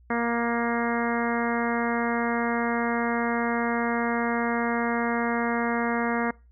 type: harmonic tone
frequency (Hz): 235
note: A#3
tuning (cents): +14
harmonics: 1 / 2 / 3 / 4 / 5 / 6 / 7 / 8 / 9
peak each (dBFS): -27 / -30 / -32 / -33 / -34 / -35 / -35 / -36 / -37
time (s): 0.1-6.31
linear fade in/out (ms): 5
effects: noise-tail reverb RT60 0.3 s tail -24 dB re dry + added 60 Hz sine -52 dBFS peak until 6.51 s